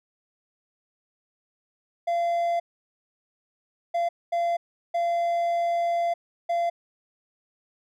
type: tone bursts at uneven times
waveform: triangle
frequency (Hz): 686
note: F5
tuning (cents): -31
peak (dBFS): -20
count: 5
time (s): 2.07-2.6 / 3.94-4.09 / 4.32-4.57 / 4.94-6.14 / 6.49-6.7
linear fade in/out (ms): 10
effects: none